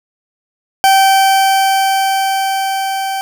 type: tone with level ramp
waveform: 40% pulse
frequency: 775 Hz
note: G5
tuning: 20 cents flat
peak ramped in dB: -5 to -16 dBFS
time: 0.84-3.21 s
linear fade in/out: 0 ms
effects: none